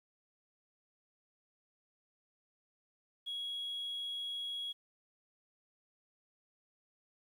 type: tone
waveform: sine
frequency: 3322 Hz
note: G#7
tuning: in tune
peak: -36 dBFS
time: 3.26-4.73 s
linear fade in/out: 20 ms
effects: tanh soft clip ceiling -34 dBFS + 11-bit